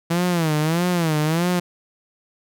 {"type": "tone with vibrato", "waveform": "sawtooth", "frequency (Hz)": 164.81, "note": "E3", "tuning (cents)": 0, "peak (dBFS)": -14, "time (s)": [0.1, 1.6], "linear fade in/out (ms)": 10, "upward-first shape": "sine", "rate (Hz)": 1.6, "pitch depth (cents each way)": 150, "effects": []}